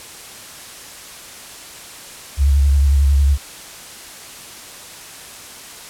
sine tone with vibrato, 70 Hz, C#2, 18 cents sharp, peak -10 dBFS, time 2.37-3.38 s, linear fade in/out 50 ms, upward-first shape sine, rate 11 Hz, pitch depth 52 cents each way, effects white hiss -36 dBFS RMS until 5.89 s + low-pass 11000 Hz 12 dB/octave

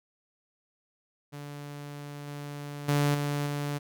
sawtooth tone with level steps, 144.8 Hz, D3, 24 cents flat, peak -35 / -33 / -19 / -24 / -26 dBFS, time 1.32-3.79 s, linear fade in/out 20 ms, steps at 2.27 / 2.88 / 3.14 / 3.46 s, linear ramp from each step 10 ms, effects none

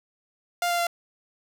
sawtooth tone with pitch steps, 700 / 694.4 / 688.8 Hz, F5 / F5 / F5, +4 / -10 / -24 cents, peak -19 dBFS, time 0.62-0.869 s, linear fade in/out 2 ms, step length 83 ms, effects none

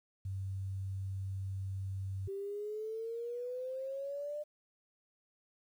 sine tone, 96.3 Hz, G2, 30 cents flat, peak -36 dBFS, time 0.25-2.28 s, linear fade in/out 5 ms
sine exponential sweep, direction up, 387.5 to 601 Hz, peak -37 dBFS, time 2.27-4.44 s, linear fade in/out 20 ms
effects 11-bit

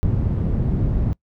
white low-pass noise, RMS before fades -20 dBFS, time 0.03-1.13 s, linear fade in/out 0 ms, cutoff 130 Hz, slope 12 dB/octave, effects noise-tail reverb RT60 0.1 s tail -23 dB re dry

